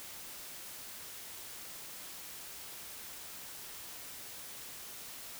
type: silence
effects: white hiss -47 dBFS RMS until 5.39 s